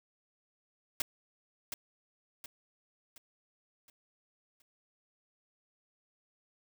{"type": "noise with echo", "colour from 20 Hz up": "white", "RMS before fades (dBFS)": -32, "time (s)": [1, 1.02], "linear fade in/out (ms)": 2, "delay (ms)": 720, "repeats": 5, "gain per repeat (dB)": -7, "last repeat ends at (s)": 4.62, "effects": []}